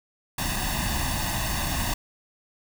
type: noise with comb filter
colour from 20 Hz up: pink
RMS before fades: -27 dBFS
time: 0.38-1.94 s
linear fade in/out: 5 ms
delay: 1.1 ms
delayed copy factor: +0.85
effects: none